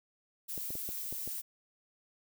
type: noise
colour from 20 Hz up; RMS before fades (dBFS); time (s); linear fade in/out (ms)
violet; -39; 0.48-1.42; 20
type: clicks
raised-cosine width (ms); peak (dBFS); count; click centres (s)
2; -31; 6; 0.578 / 0.705 / 0.754 / 0.89 / 1.126 / 1.276
effects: none